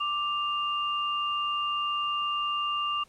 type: tone pair together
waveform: sine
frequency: 1178.1 / 2800 Hz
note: D6 / F7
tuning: +5 / +4 cents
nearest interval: octave + minor third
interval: 1499 cents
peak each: -28 / -31 dBFS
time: 0-3.04 s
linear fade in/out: 10 ms
effects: pink hiss -60 dBFS RMS until 3.08 s + low-pass 10000 Hz 12 dB/octave